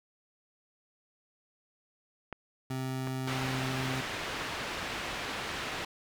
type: clicks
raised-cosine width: 0.5 ms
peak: -23 dBFS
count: 2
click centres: 2.327 / 3.073 s
type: tone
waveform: 25% pulse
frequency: 130.81 Hz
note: C3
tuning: in tune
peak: -29 dBFS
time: 2.7-4.01 s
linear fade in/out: 5 ms
type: low-pass noise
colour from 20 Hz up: white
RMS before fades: -37 dBFS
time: 3.27-5.85 s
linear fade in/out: 5 ms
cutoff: 2700 Hz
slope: 12 dB/octave
effects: none